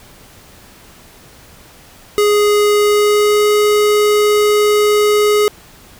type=tone with pitch glide; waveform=square; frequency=415.3 to 418.4 Hz; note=G#4 to G#4; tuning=0 to +13 cents; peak=-10 dBFS; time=2.18-5.48 s; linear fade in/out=0 ms; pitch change=+13 cents; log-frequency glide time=2.83-3.48 s; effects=pink hiss -42 dBFS RMS until 5.99 s